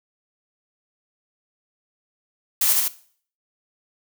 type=noise with echo; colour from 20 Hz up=blue; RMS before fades=-19 dBFS; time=2.61-2.73 s; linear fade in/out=5 ms; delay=76 ms; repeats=2; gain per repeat=-2 dB; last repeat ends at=2.882 s; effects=noise-tail reverb RT60 0.5 s tail -17 dB re dry